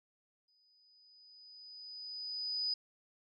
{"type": "tone with exponential growth", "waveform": "sine", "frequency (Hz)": 4978, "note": "D#8", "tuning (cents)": 0, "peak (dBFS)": -31, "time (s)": [0.48, 2.74], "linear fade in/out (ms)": 5, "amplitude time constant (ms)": 490, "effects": []}